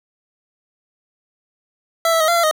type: tone with pitch steps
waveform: 25% pulse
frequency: 663 / 656 / 629 / 686 / 680 / 622 Hz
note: E5 / E5 / D#5 / F5 / F5 / D#5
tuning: +10 / -9 / +19 / -31 / -46 / -1 cents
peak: -10 dBFS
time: 2.05-2.512 s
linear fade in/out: 2 ms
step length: 77 ms
effects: none

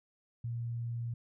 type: tone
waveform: sine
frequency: 117.7 Hz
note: A#2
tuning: 17 cents sharp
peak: -34 dBFS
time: 0.44-1.14 s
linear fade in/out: 5 ms
effects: none

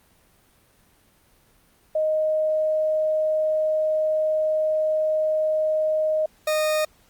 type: tone pair in turn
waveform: sine / 40% pulse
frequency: 622.3 / 616.6 Hz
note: D#5 / D#5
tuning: 0 / -16 cents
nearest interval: unison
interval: 16 cents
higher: first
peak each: -19 / -19 dBFS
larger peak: neither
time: 1.95-6.26 / 6.47-6.85 s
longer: first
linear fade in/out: 5 ms
effects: pink hiss -59 dBFS RMS until 7.09 s + Opus 32 kbps

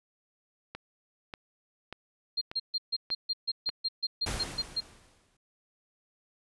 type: click train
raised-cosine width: 0.3 ms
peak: -23 dBFS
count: 7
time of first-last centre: 0.75-4.279 s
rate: 1.7 Hz
type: tone bursts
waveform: sine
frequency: 4200 Hz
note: C8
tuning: 6 cents sharp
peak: -27 dBFS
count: 14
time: 2.37-4.806 s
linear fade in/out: 10 ms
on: 44 ms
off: 140 ms
type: noise with exponential decay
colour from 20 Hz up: pink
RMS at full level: -32 dBFS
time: 4.26-5.37 s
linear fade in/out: 5 ms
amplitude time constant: 240 ms
effects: resampled to 24000 Hz

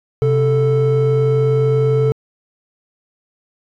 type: tone pair together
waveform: triangle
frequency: 130.81 / 440 Hz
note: C3 / A4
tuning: 0 / 0 cents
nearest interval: octave + major sixth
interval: 2100 cents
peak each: -12 dBFS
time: 0.22-2.12 s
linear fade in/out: 0 ms
effects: tanh soft clip ceiling -4 dBFS

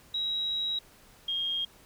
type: tone pair in turn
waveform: sine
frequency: 3848 / 3236 Hz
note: B7 / G#7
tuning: -46 / -46 cents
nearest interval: minor third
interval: 300 cents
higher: first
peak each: -28 dBFS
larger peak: neither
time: 0.14-0.79 / 1.28-1.65 s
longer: first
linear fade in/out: 5 ms
effects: pink hiss -57 dBFS RMS until 1.85 s

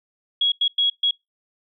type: tone bursts at uneven times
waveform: sine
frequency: 3322 Hz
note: G#7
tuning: in tune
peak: -16 dBFS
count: 4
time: 0.41-0.52 / 0.61-0.68 / 0.78-0.9 / 1.03-1.11 s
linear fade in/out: 5 ms
effects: noise-tail reverb RT60 0.2 s tail -26 dB re dry

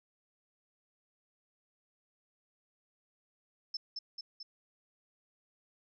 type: tone with echo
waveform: sine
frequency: 5274 Hz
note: E8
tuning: in tune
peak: -34 dBFS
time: 3.74-3.77 s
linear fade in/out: 5 ms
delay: 220 ms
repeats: 3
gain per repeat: -3 dB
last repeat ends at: 4.43 s
effects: none

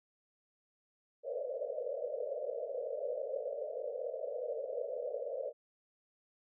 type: band-pass noise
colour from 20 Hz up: white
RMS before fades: -39 dBFS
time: 1.23-5.53 s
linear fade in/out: 50 ms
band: 460 to 620 Hz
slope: 96 dB/octave
effects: none

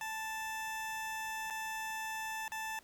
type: tone with dropouts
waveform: 20% pulse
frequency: 880 Hz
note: A5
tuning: in tune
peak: -33 dBFS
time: 0.01-2.79 s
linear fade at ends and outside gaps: 1 ms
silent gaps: 1.501-1.506 / 2.48-2.519 s
effects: pink hiss -63 dBFS RMS until 2.83 s

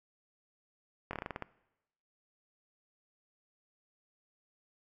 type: slowing click train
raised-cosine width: 0.5 ms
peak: -22 dBFS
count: 9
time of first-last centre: 1.11-1.423 s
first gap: 22 ms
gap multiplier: 1.16
effects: noise-tail reverb RT60 0.9 s tail -20 dB re dry

